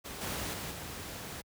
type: noise with level steps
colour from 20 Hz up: pink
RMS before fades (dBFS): -42 / -36 / -39 / -42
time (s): 0.04-1.42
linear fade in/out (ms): 20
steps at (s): 0.21 / 0.53 / 0.71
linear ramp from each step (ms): 5
effects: high-pass 60 Hz 12 dB/octave